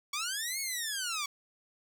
10% pulse linear two-way sweep, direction up then down, 1114 to 2217 to 1114 Hz, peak -24 dBFS, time 0.13-1.26 s, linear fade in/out 5 ms, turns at 0.6 s, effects none

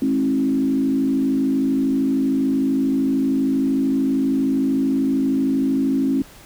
sine tone with frequency modulation, 269.3 Hz, C#4, 50 cents flat, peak -16 dBFS, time 0.02-6.22 s, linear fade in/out 2 ms, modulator 53 Hz, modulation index 0.85, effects pink hiss -45 dBFS RMS until 6.45 s

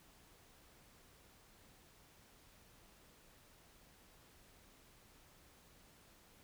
silence, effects pink hiss -65 dBFS RMS until 6.43 s

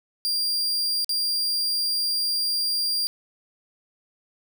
40% pulse tone with dropouts, 4772 Hz, D8, 27 cents sharp, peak -21 dBFS, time 0.25-3.07 s, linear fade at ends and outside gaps 0 ms, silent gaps 1.045-1.093 s, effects none

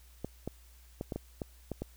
clicks, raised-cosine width 2 ms, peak -22 dBFS, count 8, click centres 0.246 / 0.476 / 1.011 / 1.122 / 1.16 / 1.418 / 1.717 / 1.82 s, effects added 60 Hz sine -55 dBFS peak until 1.96 s + white hiss -63 dBFS RMS until 1.96 s

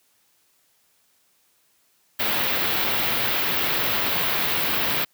white band-stop noise, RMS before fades -23 dBFS, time 2.19-5.05 s, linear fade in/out 10 ms, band 3900 to 16000 Hz, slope 24 dB/octave, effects white hiss -64 dBFS RMS until 5.13 s + high-pass 80 Hz 12 dB/octave

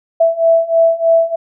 sine beating tone pair, 659.3 / 662.5 Hz, E5 / E5, 0 / +9 cents, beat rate 3.2 Hz, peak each -13 / -11 dBFS, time 0.2-1.36 s, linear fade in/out 10 ms, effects none

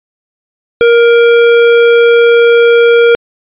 sine tone with hard clipping, 469.4 Hz, A#4, 12 cents sharp, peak -5 dBFS, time 0.81-3.15 s, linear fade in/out 0 ms, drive 18 dB, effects resampled to 8000 Hz

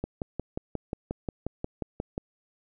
click train, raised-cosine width 2 ms, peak -17 dBFS, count 13, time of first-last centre 0.04-2.179 s, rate 5.61 Hz, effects none

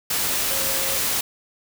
sine tone in noise, 539 Hz, C#5, 49 cents flat, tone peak -33 dBFS, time 0.5-0.98 s, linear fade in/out 5 ms, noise white, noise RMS -23 dBFS, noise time 0.1-1.21 s, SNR -13 dB, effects none

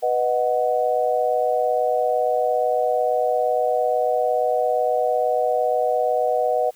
sine chord, B major, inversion none, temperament equal, 493.9 / 622.3 / 740 Hz, B4 / D#5 / F#5, 0 / 0 / 0 cents, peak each -22 dBFS, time 0.02-6.71 s, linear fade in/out 20 ms, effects white hiss -54 dBFS RMS until 6.75 s

